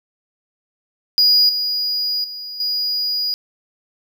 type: tone with level steps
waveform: triangle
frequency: 4900 Hz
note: D#8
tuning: 27 cents flat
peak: -9 / -17 / -27 / -17 dBFS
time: 1.18-3.34 s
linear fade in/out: 0 ms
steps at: 1.49 / 2.24 / 2.6 s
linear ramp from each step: 2 ms
effects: none